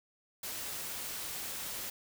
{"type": "noise", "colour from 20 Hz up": "white", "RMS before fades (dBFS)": -40, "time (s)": [0.43, 1.9], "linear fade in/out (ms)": 5, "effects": []}